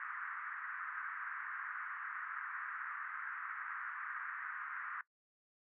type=band-pass noise; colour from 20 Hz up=pink; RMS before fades=-44 dBFS; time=0-5.01 s; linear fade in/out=2 ms; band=1200 to 1800 Hz; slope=48 dB/octave; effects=noise-tail reverb RT60 0.1 s tail -19 dB re dry